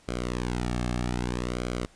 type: tone with flanger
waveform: sawtooth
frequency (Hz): 60.8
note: B1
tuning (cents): -26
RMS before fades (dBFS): -30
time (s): 0.08-1.86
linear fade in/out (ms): 0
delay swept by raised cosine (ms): 1.1 to 2.07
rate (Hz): 0.63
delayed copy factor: -0.8
effects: pink hiss -58 dBFS RMS until 1.95 s + resampled to 22050 Hz